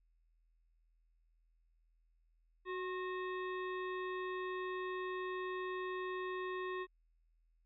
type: harmonic tone with a mistuned harmonic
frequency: 370 Hz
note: F#4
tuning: in tune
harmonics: 1 / 3 / 5 / 7 / 9 / 10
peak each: -40 / -44 / -47 / -54 / -62 / -59 dBFS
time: 2.65-6.87 s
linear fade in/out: 50 ms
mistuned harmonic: 3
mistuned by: -52 cents
effects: added 41 Hz sine -70 dBFS peak until 7.65 s